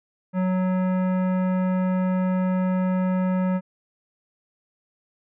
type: tone with hard clipping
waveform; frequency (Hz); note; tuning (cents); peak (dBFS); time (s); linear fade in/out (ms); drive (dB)
sine; 185; F#3; 0; -22; 0.33-3.61; 50; 15
effects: resampled to 8000 Hz